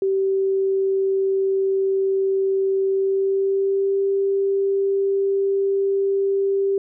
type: tone with pitch glide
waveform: sine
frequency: 386.8 to 393.1 Hz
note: G4 to G4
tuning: -23 to +5 cents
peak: -17 dBFS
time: 0.02-6.78 s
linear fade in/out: 2 ms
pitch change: +28 cents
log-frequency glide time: 2.89-4 s
effects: none